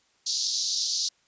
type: band-pass noise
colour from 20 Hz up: pink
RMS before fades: -28 dBFS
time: 0.26-1.09 s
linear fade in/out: 10 ms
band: 4100 to 6300 Hz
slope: 48 dB/octave
effects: white hiss -66 dBFS RMS until 1.27 s + resampled to 16000 Hz